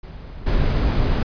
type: noise with level steps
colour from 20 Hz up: brown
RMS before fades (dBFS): -35 / -18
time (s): 0.03-1.23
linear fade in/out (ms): 5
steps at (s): 0.46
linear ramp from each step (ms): 10
effects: resampled to 11025 Hz